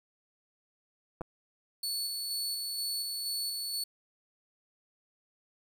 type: clicks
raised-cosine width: 1 ms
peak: -24 dBFS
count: 2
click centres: 1.21 / 1.216 s
type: tone with tremolo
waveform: sawtooth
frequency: 4435 Hz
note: C#8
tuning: in tune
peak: -29 dBFS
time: 1.83-3.84 s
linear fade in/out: 5 ms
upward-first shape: square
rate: 2.1 Hz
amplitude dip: 25%
effects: 10-bit